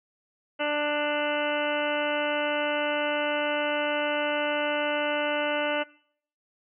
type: harmonic tone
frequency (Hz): 295.6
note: D4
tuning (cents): +11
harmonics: 1 / 2 / 3 / 4 / 5 / 6 / 7 / 8 / 9 / 10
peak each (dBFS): -34 / -28 / -34 / -38 / -33 / -44 / -36 / -44 / -35 / -36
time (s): 0.59-5.84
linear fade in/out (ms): 20
effects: noise-tail reverb RT60 0.6 s tail -22 dB re dry